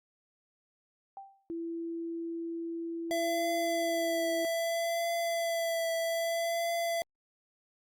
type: tone with exponential decay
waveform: sine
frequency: 784 Hz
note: G5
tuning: in tune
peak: -39 dBFS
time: 1.17-1.49 s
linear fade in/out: 1 ms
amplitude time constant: 69 ms
type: tone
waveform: sine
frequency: 333.8 Hz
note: E4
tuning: 22 cents sharp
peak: -34 dBFS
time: 1.5-4.45 s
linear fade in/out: 0 ms
type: tone with vibrato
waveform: square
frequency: 670 Hz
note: E5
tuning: 28 cents sharp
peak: -30 dBFS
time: 3.11-7.02 s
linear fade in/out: 0 ms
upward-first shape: triangle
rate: 0.62 Hz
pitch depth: 25 cents each way
effects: Opus 48 kbps